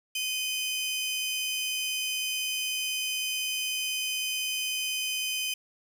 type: tone pair together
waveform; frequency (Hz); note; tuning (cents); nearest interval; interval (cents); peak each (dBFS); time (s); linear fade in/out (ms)
sawtooth; 2489 / 3069; D#7 / G7; 0 / -37; major third; 363; -29 / -28; 0.15-5.54; 5
effects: none